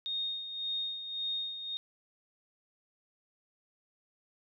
sine tone with tremolo, 3700 Hz, A#7, 14 cents flat, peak -31 dBFS, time 0.06-1.77 s, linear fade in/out 0 ms, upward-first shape sine, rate 1.8 Hz, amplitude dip 60%, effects none

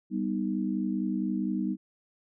sine chord, G augmented, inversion none, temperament equal, 196 / 246.9 / 311.1 Hz, G3 / B3 / D#4, 0 / 0 / 0 cents, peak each -30 / -32 / -32 dBFS, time 0.1-1.77 s, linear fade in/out 50 ms, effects none

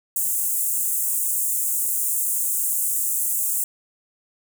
pink high-pass noise, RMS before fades -23 dBFS, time 0.16-3.64 s, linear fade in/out 2 ms, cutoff 7500 Hz, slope 48 dB/octave, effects none

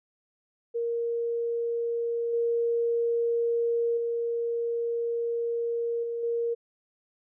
sine tone with level steps, 467.6 Hz, A#4, 5 cents sharp, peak -26 / -23 / -26 / -29 / -25 dBFS, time 0.74-6.55 s, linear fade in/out 20 ms, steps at 2.33 / 3.97 / 6.03 / 6.23 s, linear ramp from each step 5 ms, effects none

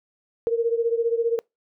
sine beating tone pair, 459.6 / 474.6 Hz, A#4 / A#4, -25 / +31 cents, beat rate 15 Hz, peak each -21 / -25 dBFS, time 0.47-1.39 s, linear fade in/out 0 ms, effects noise-tail reverb RT60 0.2 s tail -26 dB re dry

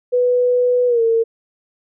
sine tone with pitch glide, 493.9 to 455.5 Hz, B4 to A#4, 0 to -40 cents, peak -12 dBFS, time 0.12-1.24 s, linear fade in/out 20 ms, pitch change -140 cents, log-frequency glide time 0.87-1.02 s, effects none

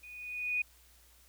sine tone with level ramp, 2472 Hz, D#7, 12 cents flat, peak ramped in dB -48 to -27 dBFS, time 0.03-0.62 s, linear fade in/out 5 ms, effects added 60 Hz sine -63 dBFS peak until 1.28 s + white hiss -63 dBFS RMS until 1.28 s

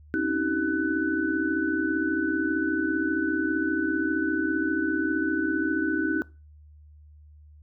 sine tone cluster, 264.2 / 282.3 / 317.3 / 382.4 / 1497 Hz, C4 / C#4 / D#4 / G4 / F#6, +17 / +32 / +34 / -43 / +20 cents, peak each -33 / -31 / -26 / -33 / -28 dBFS, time 0.14-6.22 s, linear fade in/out 0 ms, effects noise-tail reverb RT60 0.3 s tail -21 dB re dry + added 75 Hz sine -48 dBFS peak until 7.62 s

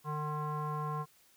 square tone with low-pass filter, 151.1 Hz, D3, 50 cents sharp, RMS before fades -36 dBFS, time 0.04-1.06 s, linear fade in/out 50 ms, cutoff 1100 Hz, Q 6.6, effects white hiss -65 dBFS RMS until 1.36 s

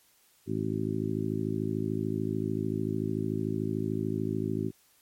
harmonic tone, 53.5 Hz, A1, 48 cents flat, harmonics 2 / 3 / 4 / 5 / 6 / 7, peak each -35 / -35 / -35 / -35 / -35 / -35 dBFS, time 0.46-4.72 s, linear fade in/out 50 ms, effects white hiss -64 dBFS RMS until 5.01 s + MP3 64 kbps

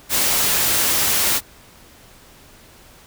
white noise, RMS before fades -18 dBFS, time 0.09-1.41 s, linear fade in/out 50 ms, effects pink hiss -47 dBFS RMS until 3.06 s

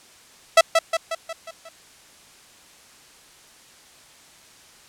sawtooth tone with echo, 658 Hz, E5, 3 cents flat, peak -5 dBFS, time 0.57-0.61 s, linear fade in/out 5 ms, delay 180 ms, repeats 6, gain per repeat -5 dB, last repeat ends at 1.69 s, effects white hiss -50 dBFS RMS until 4.88 s + low-pass 9000 Hz 12 dB/octave

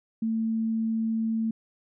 sine tone, 223.8 Hz, A3, 30 cents sharp, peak -24 dBFS, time 0.22-1.51 s, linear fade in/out 5 ms, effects none

